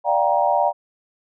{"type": "chord", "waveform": "sine", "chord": "G minor seventh", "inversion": "second", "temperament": "just", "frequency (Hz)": [588, 705.6, 784, 940.8], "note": ["D5", "F5", "G5", "Bb5"], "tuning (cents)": [2, 18, 0, 16], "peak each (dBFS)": -21, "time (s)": [0.04, 0.73], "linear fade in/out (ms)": 50, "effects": []}